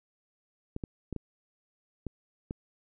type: clicks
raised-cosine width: 3 ms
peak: -22 dBFS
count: 6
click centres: 0.764 / 0.838 / 1.127 / 1.163 / 2.067 / 2.509 s
effects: none